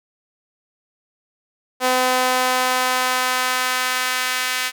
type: tone with high-pass filter sweep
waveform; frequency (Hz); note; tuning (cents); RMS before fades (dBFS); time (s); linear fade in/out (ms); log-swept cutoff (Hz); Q
sawtooth; 254.4; C4; -48; -20; 1.8-4.72; 50; 600 to 1900; 1.1
effects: none